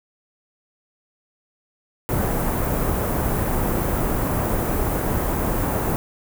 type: band-stop noise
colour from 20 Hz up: pink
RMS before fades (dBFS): -22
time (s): 2.09-5.96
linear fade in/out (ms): 0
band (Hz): 1100 to 16000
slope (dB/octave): 12
effects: none